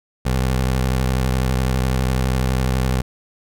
20% pulse tone with vibrato, 64.3 Hz, C2, 30 cents flat, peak -12 dBFS, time 0.25-3.02 s, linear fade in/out 10 ms, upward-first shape sine, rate 12 Hz, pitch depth 56 cents each way, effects none

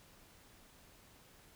silence, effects pink hiss -62 dBFS RMS until 1.55 s

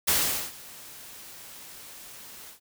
white noise with ADSR envelope, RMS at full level -22 dBFS, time 0.07-2.6 s, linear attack 15 ms, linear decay 430 ms, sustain -23 dB, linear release 110 ms, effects none

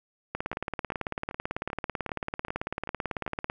two click trains, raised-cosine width 0.5 ms, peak -23 / -15 dBFS, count 8 / 58, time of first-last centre 0.53-3.264 / 0.35-3.499 s, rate 2.56 / 18.1 Hz, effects none

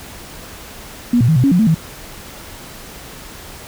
sine tone with pitch steps, 240.6 / 118.9 / 159.3 / 125.2 / 276 / 178.2 / 221.4 / 161.3 Hz, B3 / A#2 / D#3 / B2 / C#4 / F3 / A3 / E3, -45 / +35 / +41 / +24 / -7 / +35 / +11 / -37 cents, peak -9 dBFS, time 1.13-1.746 s, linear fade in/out 5 ms, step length 77 ms, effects pink hiss -35 dBFS RMS until 3.67 s

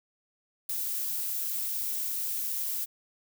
violet noise with ADSR envelope, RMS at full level -29 dBFS, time 0.69-2.86 s, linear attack 6 ms, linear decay 4 ms, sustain -3 dB, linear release 24 ms, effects none

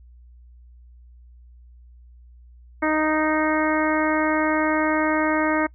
harmonic tone, 310 Hz, D#4, 6 cents flat, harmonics 1 / 2 / 3 / 4 / 5 / 6 / 7, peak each -22 / -25 / -27 / -28 / -29 / -30 / -30 dBFS, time 2.82-5.67 s, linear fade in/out 10 ms, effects noise-tail reverb RT60 0.1 s tail -25 dB re dry + added 60 Hz sine -45 dBFS peak until 5.74 s

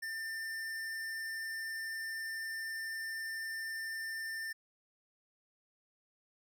sine tone with hard clipping, 1794 Hz, A6, 33 cents sharp, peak -39 dBFS, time 0.02-4.53 s, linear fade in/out 10 ms, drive 18 dB, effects none

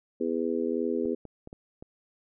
harmonic tone, 82.6 Hz, E2, 4 cents sharp, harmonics 3 / 4 / 5 / 6, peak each -31 / -32 / -30 / -34 dBFS, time 0.2-1.15 s, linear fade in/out 10 ms
clicks, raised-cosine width 2 ms, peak -29 dBFS, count 5, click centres 1.055 / 1.253 / 1.474 / 1.529 / 1.825 s
effects none

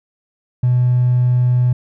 triangle tone with hard clipping, 124.1 Hz, B2, 9 cents sharp, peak -11 dBFS, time 0.63-1.73 s, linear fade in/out 5 ms, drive 3 dB, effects none

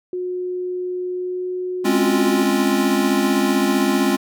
sine tone with pitch glide, 362.6 to 364.9 Hz, F#4 to F#4, -35 to -24 cents, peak -22 dBFS, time 0.13-2.43 s, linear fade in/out 2 ms, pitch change +11 cents, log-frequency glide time 1.13-1.48 s
square chord, Db major seventh, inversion second, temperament equal, 207.7 / 261.6 / 277.2 / 349.2 Hz, Ab3 / C4 / Db4 / F4, 0 / 0 / 0 / 0 cents, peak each -22 dBFS, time 1.84-4.17 s, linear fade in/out 20 ms
effects none

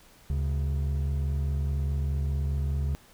triangle tone pair together, 73.1 / 137.99 Hz, D2 / C#3, -7 / -8 cents, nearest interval major seventh, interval 1099 cents, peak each -24 / -30 dBFS, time 0.3-2.95 s, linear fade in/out 0 ms, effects pink hiss -56 dBFS RMS until 3.13 s

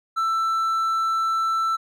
triangle tone, 1330 Hz, E6, 15 cents sharp, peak -18 dBFS, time 0.16-1.77 s, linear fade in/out 20 ms, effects none

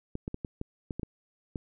clicks, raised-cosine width 3 ms, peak -21 dBFS, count 9, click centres 0.154 / 0.279 / 0.344 / 0.448 / 0.614 / 0.908 / 0.996 / 1.032 / 1.558 s, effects none

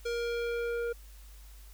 square tone with low-pass filter sweep, 471.1 Hz, A#4, 18 cents sharp, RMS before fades -33 dBFS, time 0.05-0.93 s, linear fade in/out 10 ms, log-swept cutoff 6200 to 1300 Hz, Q 1, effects added 50 Hz sine -48 dBFS peak until 1.73 s + white hiss -59 dBFS RMS until 1.73 s

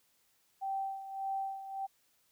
sine tone with tremolo, 778 Hz, G5, 13 cents flat, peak -32 dBFS, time 0.61-1.87 s, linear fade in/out 20 ms, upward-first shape sine, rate 1.7 Hz, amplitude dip 70%, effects white hiss -72 dBFS RMS until 2.31 s

